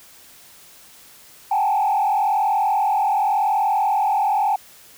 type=tone with frequency modulation; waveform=sine; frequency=820 Hz; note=G#5; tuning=22 cents flat; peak=-15 dBFS; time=1.51-4.56 s; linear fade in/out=5 ms; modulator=40.9 Hz; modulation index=1.5; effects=tanh soft clip ceiling -12 dBFS + white hiss -47 dBFS RMS until 4.97 s